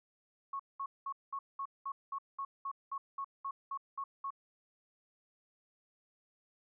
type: tone bursts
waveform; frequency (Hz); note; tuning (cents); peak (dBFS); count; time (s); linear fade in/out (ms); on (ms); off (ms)
sine; 1100; C#6; -14; -36; 15; 0.53-4.305; 5; 65; 200
effects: none